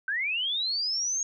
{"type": "linear sweep", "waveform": "sine", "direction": "up", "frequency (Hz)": [1509, 6600], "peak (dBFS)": -26, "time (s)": [0.08, 1.23], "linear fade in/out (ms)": 2, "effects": []}